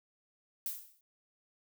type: noise with exponential decay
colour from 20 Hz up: violet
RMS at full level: -34 dBFS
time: 0.66-1.01 s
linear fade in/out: 1 ms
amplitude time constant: 75 ms
effects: none